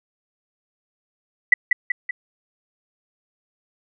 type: tone with echo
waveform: sine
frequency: 1975.5 Hz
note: B6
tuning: in tune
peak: -7 dBFS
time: 1.52-1.54 s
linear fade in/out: 5 ms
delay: 190 ms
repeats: 3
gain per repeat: -5 dB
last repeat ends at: 2.11 s
effects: none